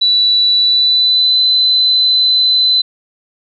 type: tone with pitch glide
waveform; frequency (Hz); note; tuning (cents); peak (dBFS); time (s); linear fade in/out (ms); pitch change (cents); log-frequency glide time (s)
sine; 3951 to 4027; B7 to B7; 0 to +33; -8; 0.01-2.82; 10; +33; 0.59-1.42
effects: none